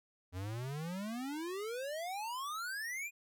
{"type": "exponential sweep", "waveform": "square", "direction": "up", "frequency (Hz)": [87.31, 2489], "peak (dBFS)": -39, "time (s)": [0.32, 3.11], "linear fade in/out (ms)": 50, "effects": []}